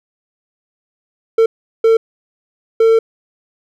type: tone bursts at uneven times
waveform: triangle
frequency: 450.9 Hz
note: A4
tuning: 42 cents sharp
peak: -5 dBFS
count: 3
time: 1.38-1.46 / 1.84-1.97 / 2.8-2.99 s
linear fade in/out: 5 ms
effects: none